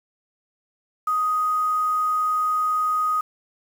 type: tone with quantisation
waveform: sine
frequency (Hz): 1249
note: D#6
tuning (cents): +6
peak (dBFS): -19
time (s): 1.07-3.21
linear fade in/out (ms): 5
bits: 7
effects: none